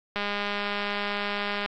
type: click train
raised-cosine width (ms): 0.3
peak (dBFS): -13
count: 307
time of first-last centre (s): 0.16-1.66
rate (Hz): 204
effects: low-pass 5000 Hz 12 dB/octave + AAC 64 kbps